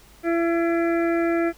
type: harmonic tone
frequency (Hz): 336.7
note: E4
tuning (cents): +37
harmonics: 1 / 2 / 4 / 5 / 6 / 7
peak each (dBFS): -20 / -26 / -32 / -34 / -36 / -37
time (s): 0.23-1.53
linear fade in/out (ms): 50
effects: added 50 Hz sine -52 dBFS peak until 1.57 s + pink hiss -52 dBFS RMS until 1.57 s